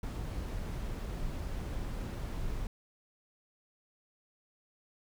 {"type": "noise", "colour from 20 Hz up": "brown", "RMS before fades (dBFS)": -37, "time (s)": [0.03, 2.67], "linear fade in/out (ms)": 2, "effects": []}